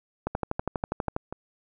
two click trains, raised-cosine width 1 ms, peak -13 / -20 dBFS, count 12 / 5, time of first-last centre 0.27-1.164 / 0.35-1.326 s, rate 12.3 / 4.1 Hz, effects none

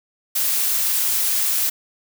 blue noise, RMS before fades -20 dBFS, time 0.35-1.7 s, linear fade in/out 10 ms, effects none

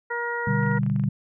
harmonic tone, 474.4 Hz, A#4, 30 cents sharp, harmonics 1 / 2 / 3 / 4, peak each -31 / -31 / -31 / -31 dBFS, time 0.1-0.79 s, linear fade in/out 10 ms
sine chord, G major, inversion first, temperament just, 122.5 / 147 / 196 Hz, B2 / D3 / G3, -14 / +2 / 0 cents, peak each -25 dBFS, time 0.47-1.09 s, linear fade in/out 5 ms
clicks, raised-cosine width 0.5 ms, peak -29 dBFS, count 10, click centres 0.632 / 0.664 / 0.715 / 0.773 / 0.833 / 0.864 / 0.899 / 0.962 / 0.997 / 1.038 s
effects none

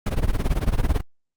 brown noise with tremolo, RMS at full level -17 dBFS, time 0.06-1.01 s, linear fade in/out 5 ms, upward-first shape sine, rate 18 Hz, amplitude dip 90%, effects Opus 48 kbps

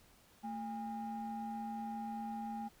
triangle ring-modulated tone, 294.9 Hz, D4, 7 cents sharp, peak -33 dBFS, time 0.43-2.69 s, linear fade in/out 20 ms, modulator 518 Hz, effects tanh soft clip ceiling -33 dBFS + pink hiss -65 dBFS RMS until 2.8 s

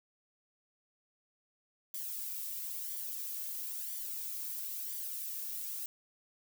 violet noise with flanger, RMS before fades -40 dBFS, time 1.94-5.86 s, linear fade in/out 2 ms, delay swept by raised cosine 0.75 to 2.05 ms, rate 1 Hz, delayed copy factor -0.55, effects none

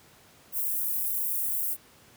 white high-pass noise, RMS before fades -29 dBFS, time 0.52-1.77 s, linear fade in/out 50 ms, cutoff 11000 Hz, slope 24 dB/octave, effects pink hiss -56 dBFS RMS until 2.16 s + high-pass 80 Hz 12 dB/octave

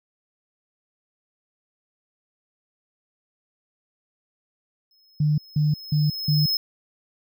square tone with exponential growth, 5170 Hz, E8, 34 cents flat, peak -20 dBFS, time 4.91-6.57 s, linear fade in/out 2 ms, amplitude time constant 360 ms
sine tone bursts, 150.2 Hz, D3, 39 cents sharp, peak -17 dBFS, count 4, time 5.2-6.46 s, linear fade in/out 5 ms, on 180 ms, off 180 ms
effects none

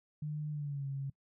sine tone with pitch glide, 150.7 to 137.4 Hz, D3 to C#3, +45 to -15 cents, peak -35 dBFS, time 0.22-1.1 s, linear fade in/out 5 ms, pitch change -160 cents, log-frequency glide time 0.5-0.87 s, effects noise-tail reverb RT60 0.1 s tail -23 dB re dry

